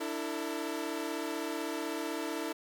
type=chord; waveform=sawtooth; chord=D suspended second; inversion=none; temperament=equal with one note detuned; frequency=293.7 / 329.6 / 451.6 Hz; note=D4 / E4 / A4; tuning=0 / 0 / +45 cents; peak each=-35 / -33 / -36 dBFS; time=0-2.53 s; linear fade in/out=10 ms; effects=none